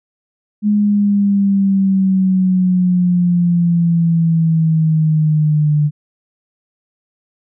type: exponential sweep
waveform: sine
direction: down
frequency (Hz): 209.4 to 148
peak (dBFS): -10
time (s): 0.62-5.91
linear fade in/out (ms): 50
effects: none